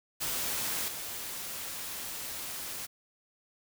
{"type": "noise with level steps", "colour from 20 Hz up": "white", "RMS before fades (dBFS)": [-33, -39], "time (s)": [0.2, 2.87], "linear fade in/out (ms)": 20, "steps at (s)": 0.88, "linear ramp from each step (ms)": 2, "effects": []}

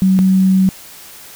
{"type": "tone pair in turn", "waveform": "sine", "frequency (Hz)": [189.1, 189.1], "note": ["F#3", "F#3"], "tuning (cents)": [38, 38], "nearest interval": "unison", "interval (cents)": 0, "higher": "neither", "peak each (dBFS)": -8, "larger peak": "neither", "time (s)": [[0.02, 0.19], [0.19, 0.69]], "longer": "second", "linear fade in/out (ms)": 0, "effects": ["white hiss -37 dBFS RMS until 1.35 s"]}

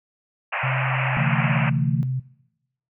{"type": "band-pass noise", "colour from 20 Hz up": "white", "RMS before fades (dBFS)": -26, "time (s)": [0.52, 1.7], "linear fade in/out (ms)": 10, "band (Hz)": [540, 2700], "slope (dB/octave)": 96}
{"type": "tone with pitch glide", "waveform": "sine", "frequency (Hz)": [130.81, 129.76], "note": ["C3", "C3"], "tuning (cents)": [0, -14], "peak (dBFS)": -22, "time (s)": [0.63, 2.2], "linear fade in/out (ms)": 10, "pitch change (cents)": -14, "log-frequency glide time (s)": [1.28, 2.02]}
{"type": "chord", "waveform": "sine", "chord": "D suspended second", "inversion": "none", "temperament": "equal", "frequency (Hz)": [146.83, 164.81, 220], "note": ["D3", "E3", "A3"], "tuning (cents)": [0, 0, 0], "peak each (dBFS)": [-24, -25, -29], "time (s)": [1.17, 2.03], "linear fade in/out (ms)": 0}
{"effects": ["noise-tail reverb RT60 0.9 s tail -21 dB re dry"]}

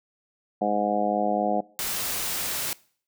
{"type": "harmonic tone", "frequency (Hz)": 103.8, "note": "G#2", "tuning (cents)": 0, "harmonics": [2, 3, 4, 5, 6, 7, 8], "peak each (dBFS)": [-29, -32, -35, -30, -29, -25, -35], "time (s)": [0.61, 1.61], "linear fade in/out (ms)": 10}
{"type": "noise", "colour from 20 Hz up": "white", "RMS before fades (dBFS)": -29, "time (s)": [1.79, 2.73], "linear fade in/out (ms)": 0}
{"effects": ["noise-tail reverb RT60 0.5 s tail -22 dB re dry"]}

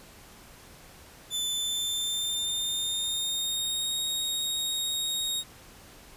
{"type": "tone with pitch glide", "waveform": "sawtooth", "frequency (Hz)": [3518, 3749], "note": ["A7", "A#7"], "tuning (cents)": [-1, 9], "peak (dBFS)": -25, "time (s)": [1.3, 5.44], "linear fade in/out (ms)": 50, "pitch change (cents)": 110, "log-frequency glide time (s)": [1.5, 4.01], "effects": ["pink hiss -51 dBFS RMS until 6.16 s", "resampled to 32000 Hz"]}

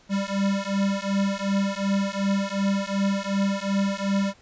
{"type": "beating tone pair", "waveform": "square", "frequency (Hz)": [196, 198.7], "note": ["G3", "G3"], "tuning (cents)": [0, 24], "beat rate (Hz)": 2.7, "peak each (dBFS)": -26, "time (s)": [0.09, 4.34], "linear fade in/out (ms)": 50, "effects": ["pink hiss -56 dBFS RMS until 4.41 s", "resampled to 16000 Hz"]}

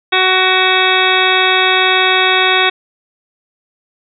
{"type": "harmonic tone with a mistuned harmonic", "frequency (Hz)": 373.2, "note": "F#4", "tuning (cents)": 15, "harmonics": [1, 2, 3, 4, 5, 6, 7, 9, 10], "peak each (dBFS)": [-18, -18, -18, -18, -18, -18, -18, -18, -18], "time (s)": [0.12, 2.7], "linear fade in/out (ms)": 10, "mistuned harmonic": 6, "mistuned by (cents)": 16, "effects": []}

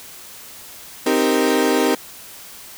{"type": "chord", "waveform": "35% pulse", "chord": "C minor seventh", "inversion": "none", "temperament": "equal", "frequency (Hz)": [261.6, 311.1, 392, 466.2], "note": ["C4", "Eb4", "G4", "Bb4"], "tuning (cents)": [0, 0, 0, 0], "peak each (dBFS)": -19, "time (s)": [1.06, 1.95], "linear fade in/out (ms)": 5, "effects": ["white hiss -39 dBFS RMS until 2.77 s"]}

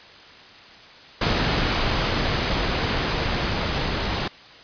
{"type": "noise with level ramp", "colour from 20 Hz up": "pink", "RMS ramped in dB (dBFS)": [-21, -25], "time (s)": [1.21, 4.28], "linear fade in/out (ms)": 5, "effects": ["white hiss -45 dBFS RMS until 4.63 s", "resampled to 11025 Hz"]}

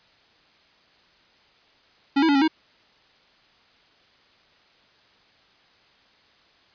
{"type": "tone with pitch steps", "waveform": "square", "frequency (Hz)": [278.1, 324.1, 285, 273.2, 316.4], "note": ["C#4", "E4", "C#4", "C#4", "D#4"], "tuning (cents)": [6, -29, 48, -25, 29], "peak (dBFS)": -17, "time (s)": [2.16, 2.48], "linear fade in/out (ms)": 10, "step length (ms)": 64, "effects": ["white hiss -58 dBFS RMS until 6.74 s", "resampled to 11025 Hz"]}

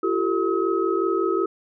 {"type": "tone cluster", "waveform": "sine", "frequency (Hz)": [340.9, 386.3, 448.9, 1277], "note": ["F4", "G4", "A4", "D#6"], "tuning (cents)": [-42, -25, 35, 45], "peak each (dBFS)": [-24, -23, -28, -27], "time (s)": [0.03, 1.46], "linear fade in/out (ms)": 5, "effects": []}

